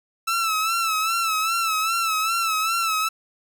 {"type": "tone with vibrato", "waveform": "sawtooth", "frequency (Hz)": 1318.5, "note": "E6", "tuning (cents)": 0, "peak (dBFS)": -17, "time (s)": [0.27, 3.09], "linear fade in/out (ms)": 10, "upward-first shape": "sine", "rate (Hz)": 2.5, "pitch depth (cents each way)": 63, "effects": []}